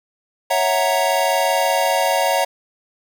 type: chord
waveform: square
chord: F# dominant seventh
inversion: second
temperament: equal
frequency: 554.4 / 659.3 / 740 / 932.3 Hz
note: C#5 / E5 / F#5 / A#5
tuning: 0 / 0 / 0 / 0 cents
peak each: -22 dBFS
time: 0.5-2.45 s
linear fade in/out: 10 ms
effects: none